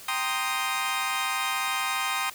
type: chord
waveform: 20% pulse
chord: C minor seventh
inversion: second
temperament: equal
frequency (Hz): 784 / 932.3 / 1046.5 / 1244.5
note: G5 / Bb5 / C6 / Eb6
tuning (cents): 0 / 0 / 0 / 0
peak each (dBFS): -28 / -30 / -26 / -25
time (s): 0.08-2.3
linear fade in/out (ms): 5
effects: white hiss -45 dBFS RMS until 2.34 s